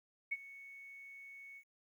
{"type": "tone with ADSR envelope", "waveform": "sine", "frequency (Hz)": 2217, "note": "C#7", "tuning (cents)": 0, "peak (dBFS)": -32, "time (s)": [0.31, 1.64], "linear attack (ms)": 14, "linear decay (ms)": 37, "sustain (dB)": -18, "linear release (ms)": 71, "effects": ["12-bit"]}